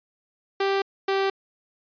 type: tone pair in turn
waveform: sawtooth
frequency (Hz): 392 / 389.5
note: G4 / G4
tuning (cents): 0 / -11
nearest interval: unison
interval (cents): 11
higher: first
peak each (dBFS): -17 / -17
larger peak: neither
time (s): 0.6-0.82 / 1.08-1.3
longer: neither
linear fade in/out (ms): 5
effects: resampled to 11025 Hz